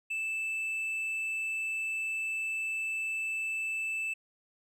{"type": "tone with hard clipping", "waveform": "sine", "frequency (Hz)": 2637, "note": "E7", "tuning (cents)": 0, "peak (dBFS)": -32, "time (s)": [0.1, 4.14], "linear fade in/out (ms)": 10, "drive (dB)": 3, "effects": []}